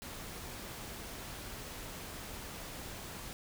pink noise, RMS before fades -45 dBFS, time 0.02-3.33 s, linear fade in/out 0 ms, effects none

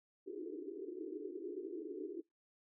pink band-pass noise, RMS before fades -45 dBFS, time 0.26-2.22 s, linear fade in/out 20 ms, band 300 to 430 Hz, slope 96 dB/octave, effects noise-tail reverb RT60 0.2 s tail -26 dB re dry

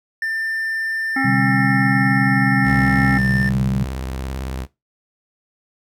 triangle tone, 1789 Hz, A6, 28 cents sharp, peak -18 dBFS, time 0.22-3.49 s, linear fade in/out 2 ms
harmonic tone, 268.3 Hz, C4, 44 cents sharp, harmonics 1 / 3 / 5 / 7 / 8, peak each -20 / -25 / -27 / -28 / -29 dBFS, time 1.16-3.18 s, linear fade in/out 5 ms
sine chord, C suspended second, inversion none, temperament equal with one note detuned, 127.46 / 146.83 / 196 Hz, C3 / D3 / G3, -45 / 0 / 0 cents, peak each -20 / -26 / -20 dBFS, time 1.24-3.84 s, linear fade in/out 10 ms
sawtooth tone with vibrato, 65.41 Hz, C2, in tune, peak -21 dBFS, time 2.63-4.67 s, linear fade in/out 50 ms, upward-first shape sine, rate 18 Hz, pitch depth 160 cents each way
effects noise-tail reverb RT60 0.2 s tail -18 dB re dry

